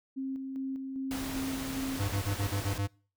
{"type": "tone with tremolo", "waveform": "sine", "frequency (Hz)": 266.9, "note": "C4", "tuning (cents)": 35, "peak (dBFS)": -32, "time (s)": [0.16, 2], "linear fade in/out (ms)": 20, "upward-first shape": "square", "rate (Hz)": 2.5, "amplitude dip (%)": 35}
{"type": "noise", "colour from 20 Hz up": "pink", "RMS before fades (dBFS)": -39, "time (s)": [1.11, 2.78], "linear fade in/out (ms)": 0}
{"type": "tone bursts", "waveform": "square", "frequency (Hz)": 100, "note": "G2", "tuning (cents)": 35, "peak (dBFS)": -29, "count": 7, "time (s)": [1.99, 2.876], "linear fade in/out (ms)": 20, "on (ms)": 100, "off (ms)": 31}
{"effects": ["noise-tail reverb RT60 0.4 s tail -24 dB re dry"]}